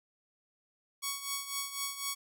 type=tone with tremolo; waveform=5% pulse; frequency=1116 Hz; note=C#6; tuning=11 cents sharp; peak=-20 dBFS; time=1.02-2.15 s; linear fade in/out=20 ms; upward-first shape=triangle; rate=4 Hz; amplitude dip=75%; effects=none